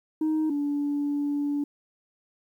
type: tone pair in turn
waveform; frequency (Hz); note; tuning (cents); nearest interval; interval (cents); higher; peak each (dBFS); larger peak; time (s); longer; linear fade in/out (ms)
sine; 312 / 288.5; D#4 / D4; +5 / -31; minor second; 136; first; -20 / -23; first; 0.21-0.5 / 0.5-1.64; second; 5
effects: tanh soft clip ceiling -21 dBFS + 10-bit